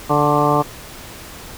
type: harmonic tone with a mistuned harmonic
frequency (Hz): 146.83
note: D3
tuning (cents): 0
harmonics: 1 / 2 / 3 / 4 / 5 / 6 / 7 / 8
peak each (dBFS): -21 / -21 / -21 / -21 / -21 / -21 / -21 / -21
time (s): 0.09-0.63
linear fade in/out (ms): 20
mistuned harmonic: 7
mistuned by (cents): +51
effects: pink hiss -36 dBFS RMS until 1.57 s